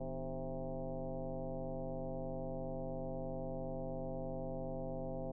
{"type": "tone with frequency modulation", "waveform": "sine", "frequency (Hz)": 250, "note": "B3", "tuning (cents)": 21, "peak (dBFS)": -38, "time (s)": [0, 5.32], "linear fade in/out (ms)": 10, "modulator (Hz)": 137, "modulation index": 3.3, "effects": []}